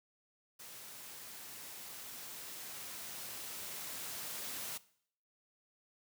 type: noise with level ramp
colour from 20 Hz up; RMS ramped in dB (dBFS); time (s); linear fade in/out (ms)
white; -51 to -42; 0.59-4.78; 10
effects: noise-tail reverb RT60 0.6 s tail -19 dB re dry + high-pass 100 Hz 12 dB/octave